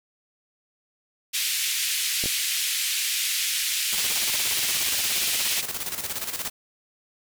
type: band-pass noise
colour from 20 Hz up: pink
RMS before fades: -26 dBFS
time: 1.33-5.62 s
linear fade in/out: 20 ms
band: 2300 to 15000 Hz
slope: 24 dB/octave
type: clicks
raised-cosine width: 2 ms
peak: -19 dBFS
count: 2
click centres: 2.239 / 2.259 s
type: noise with tremolo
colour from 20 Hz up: white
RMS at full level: -29 dBFS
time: 3.92-6.5 s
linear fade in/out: 10 ms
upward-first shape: square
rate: 17 Hz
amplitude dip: 60%
effects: none